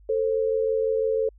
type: tone pair together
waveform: sine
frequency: 444.4 / 530.4 Hz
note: A4 / C5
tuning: +17 / +23 cents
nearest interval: minor third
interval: 306 cents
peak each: -22 / -26 dBFS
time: 0.09-1.29 s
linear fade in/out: 5 ms
effects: added 50 Hz sine -49 dBFS peak until 1.38 s